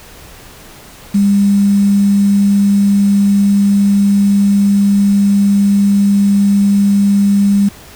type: tone with quantisation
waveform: sine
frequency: 200.5 Hz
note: G3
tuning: 39 cents sharp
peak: -7 dBFS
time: 1.14-7.69 s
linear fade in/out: 10 ms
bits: 5
effects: pink hiss -37 dBFS RMS until 7.95 s